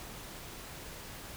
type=silence; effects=pink hiss -46 dBFS RMS until 1.36 s